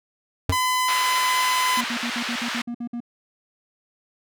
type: tone with exponential decay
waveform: square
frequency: 91 Hz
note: F#2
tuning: 28 cents flat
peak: -15 dBFS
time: 0.49-0.59 s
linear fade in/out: 5 ms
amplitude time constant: 20 ms
type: tone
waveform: sawtooth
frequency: 1012 Hz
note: B5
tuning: 42 cents sharp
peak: -16 dBFS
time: 0.52-1.81 s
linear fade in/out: 5 ms
type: band-pass noise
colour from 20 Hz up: pink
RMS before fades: -29 dBFS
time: 0.88-2.62 s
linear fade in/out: 5 ms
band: 1300 to 3900 Hz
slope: 12 dB/octave
type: tone bursts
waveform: triangle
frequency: 238 Hz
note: A#3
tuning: 36 cents sharp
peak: -25 dBFS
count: 10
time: 1.77-3.004 s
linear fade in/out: 5 ms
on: 73 ms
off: 56 ms
effects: none

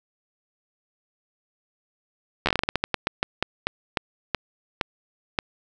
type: slowing click train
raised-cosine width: 0.3 ms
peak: -5 dBFS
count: 20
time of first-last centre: 2.46-5.388 s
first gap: 12 ms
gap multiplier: 1.24
effects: none

